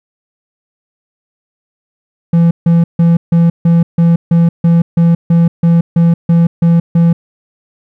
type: tone bursts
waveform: triangle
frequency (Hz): 168.5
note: E3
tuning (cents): +38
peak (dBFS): -3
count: 15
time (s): 2.33-7.13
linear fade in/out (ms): 5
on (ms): 180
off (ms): 150
effects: none